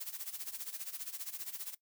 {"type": "noise with tremolo", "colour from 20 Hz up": "blue", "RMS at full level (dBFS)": -40, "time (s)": [0, 1.75], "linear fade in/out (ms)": 10, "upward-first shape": "sine", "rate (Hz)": 15, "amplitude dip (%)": 80, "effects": ["noise-tail reverb RT60 0.1 s tail -19 dB re dry"]}